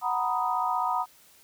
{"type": "chord", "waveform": "sine", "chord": "B major seventh", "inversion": "second", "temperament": "equal", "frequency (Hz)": [740, 932.3, 987.8, 1244.5], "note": ["F#5", "A#5", "B5", "D#6"], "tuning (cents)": [0, 0, 0, 0], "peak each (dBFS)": -30, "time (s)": [0.01, 1.06], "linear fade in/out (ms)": 50, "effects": ["white hiss -57 dBFS RMS until 1.43 s"]}